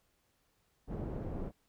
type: low-pass noise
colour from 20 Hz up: pink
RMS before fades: -39 dBFS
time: 0.87-1.52 s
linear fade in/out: 50 ms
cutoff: 500 Hz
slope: 12 dB/octave
effects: pink hiss -75 dBFS RMS until 1.68 s